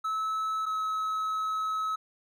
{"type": "tone pair in turn", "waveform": "triangle", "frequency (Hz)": [1300, 1287.3], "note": ["E6", "E6"], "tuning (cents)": [-24, -41], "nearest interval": "unison", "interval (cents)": 17, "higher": "first", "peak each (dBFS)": -26, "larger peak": "neither", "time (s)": [[0.04, 0.66], [0.66, 1.96]], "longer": "second", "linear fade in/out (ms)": 10, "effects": []}